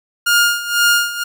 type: tone with tremolo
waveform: sawtooth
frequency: 1415 Hz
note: F6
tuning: 22 cents sharp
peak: -6 dBFS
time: 0.26-1.24 s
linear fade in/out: 10 ms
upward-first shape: sine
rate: 2 Hz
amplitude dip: 80%
effects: none